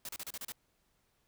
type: noise bursts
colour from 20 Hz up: white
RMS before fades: -42 dBFS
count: 7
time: 0.05-0.521 s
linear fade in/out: 2 ms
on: 39 ms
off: 33 ms
effects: pink hiss -75 dBFS RMS until 1.27 s